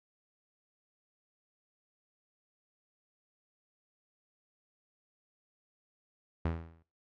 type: tone with exponential decay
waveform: sawtooth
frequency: 82.41 Hz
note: E2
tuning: in tune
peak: -24 dBFS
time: 6.45-6.83 s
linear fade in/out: 5 ms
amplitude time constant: 81 ms
effects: noise-tail reverb RT60 0.3 s tail -17 dB re dry + low-pass 2000 Hz 12 dB/octave